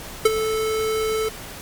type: tone with ADSR envelope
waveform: square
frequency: 438.1 Hz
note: A4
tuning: 7 cents flat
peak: -9 dBFS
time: 0.25-1.29 s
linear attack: 7 ms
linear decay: 24 ms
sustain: -12 dB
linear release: 8 ms
effects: pink hiss -36 dBFS RMS until 1.61 s + MP3 96 kbps